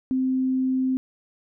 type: tone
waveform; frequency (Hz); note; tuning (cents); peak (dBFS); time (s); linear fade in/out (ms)
sine; 260; C4; -11; -20; 0.11-0.97; 0
effects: none